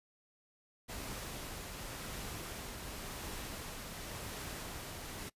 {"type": "noise with tremolo", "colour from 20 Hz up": "pink", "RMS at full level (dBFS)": -43, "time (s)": [0.88, 5.3], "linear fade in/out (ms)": 20, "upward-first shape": "triangle", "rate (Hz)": 0.92, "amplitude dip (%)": 25, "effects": ["noise-tail reverb RT60 0.1 s tail -22 dB re dry", "resampled to 32000 Hz"]}